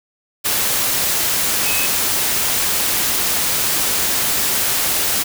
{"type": "tone in noise", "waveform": "sine", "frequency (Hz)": 2562, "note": "E7", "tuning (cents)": -50, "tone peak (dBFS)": -22, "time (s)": [1.65, 1.87], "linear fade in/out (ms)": 20, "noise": "white", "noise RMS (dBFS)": -18, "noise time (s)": [0.44, 5.24], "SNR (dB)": -7, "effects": []}